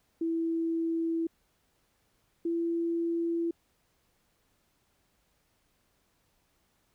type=tone pair in turn; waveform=sine; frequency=329.6 / 336.3 Hz; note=E4 / E4; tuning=0 / +35 cents; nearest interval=unison; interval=35 cents; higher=second; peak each=-27 dBFS; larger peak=neither; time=0.21-1.27 / 2.45-3.51 s; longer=neither; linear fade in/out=5 ms; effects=pink hiss -72 dBFS RMS until 6.94 s